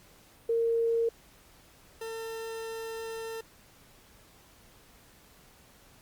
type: tone pair in turn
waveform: sine / 40% pulse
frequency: 460.6 / 450.9 Hz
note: A#4 / A4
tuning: -21 / +42 cents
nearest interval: unison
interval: 37 cents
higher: first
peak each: -24 / -35 dBFS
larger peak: first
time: 0.49-1.09 / 2.01-3.41 s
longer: second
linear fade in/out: 5 ms
effects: pink hiss -58 dBFS RMS until 6.01 s + Opus 48 kbps